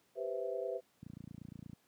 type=chord; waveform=sine; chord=C major seventh; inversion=second; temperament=equal; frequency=392 / 493.9 / 523.3 / 659.3 Hz; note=G4 / B4 / C5 / E5; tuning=0 / 0 / 0 / 0 cents; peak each=-42 / -40 / -41 / -42 dBFS; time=0.15-0.81 s; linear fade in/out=50 ms
type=click train; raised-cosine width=5 ms; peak=-31 dBFS; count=21; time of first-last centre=1.03-1.732 s; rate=28.5 Hz
effects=pink hiss -72 dBFS RMS until 1.87 s + high-pass 150 Hz 12 dB/octave